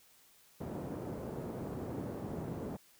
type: band-pass noise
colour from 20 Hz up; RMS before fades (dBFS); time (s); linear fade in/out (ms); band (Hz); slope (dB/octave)
pink; -41; 0.6-2.77; 10; 120 to 550; 12
effects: white hiss -64 dBFS RMS until 2.99 s